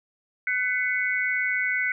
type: tone cluster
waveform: sine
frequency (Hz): 1501 / 2015 / 2213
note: F#6 / B6 / C#7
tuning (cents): +24 / +34 / -3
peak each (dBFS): -27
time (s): 0.47-1.92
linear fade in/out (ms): 2
effects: none